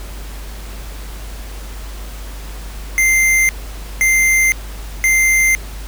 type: tone bursts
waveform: square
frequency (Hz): 2088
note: C7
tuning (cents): -4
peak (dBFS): -11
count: 3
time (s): 2.98-5.55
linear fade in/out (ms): 0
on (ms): 510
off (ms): 520
effects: added 50 Hz sine -27 dBFS peak until 5.87 s + pink hiss -36 dBFS RMS until 5.87 s